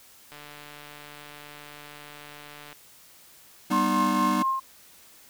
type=click train; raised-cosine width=0.3 ms; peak=-28 dBFS; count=355; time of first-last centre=0.32-2.728 s; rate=147 Hz
type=chord; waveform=square; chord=G augmented; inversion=none; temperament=just; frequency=196 / 245 / 306.2 Hz; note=G3 / B3 / D#4; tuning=0 / -14 / -28 cents; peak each=-29 dBFS; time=3.7-4.43 s; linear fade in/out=10 ms
type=tone with tremolo; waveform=sine; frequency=1063 Hz; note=C6; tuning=27 cents sharp; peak=-21 dBFS; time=3.72-4.6 s; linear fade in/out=10 ms; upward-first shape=triangle; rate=4.3 Hz; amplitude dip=55%
effects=white hiss -53 dBFS RMS until 5.29 s